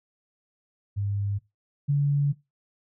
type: tone pair in turn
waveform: sine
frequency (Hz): 100.8 / 142.93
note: G2 / D3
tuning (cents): +49 / -47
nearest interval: tritone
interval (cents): 604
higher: second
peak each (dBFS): -25 / -19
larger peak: second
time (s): 0.96-1.39 / 1.88-2.33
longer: second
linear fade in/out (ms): 20
effects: noise-tail reverb RT60 0.2 s tail -18 dB re dry